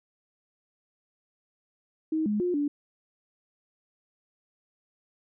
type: tone with pitch steps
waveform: sine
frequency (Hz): 315.5 / 209.3 / 356.6 / 290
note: D#4 / G#3 / F4 / D4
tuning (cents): +24 / +14 / +36 / -22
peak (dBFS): -24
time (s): 2.12-2.68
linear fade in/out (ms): 5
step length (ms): 140
effects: none